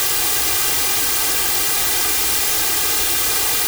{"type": "noise with comb filter", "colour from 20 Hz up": "white", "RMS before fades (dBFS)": -18, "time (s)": [0, 3.67], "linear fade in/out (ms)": 0, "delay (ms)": 2.5, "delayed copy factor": 0.8, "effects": []}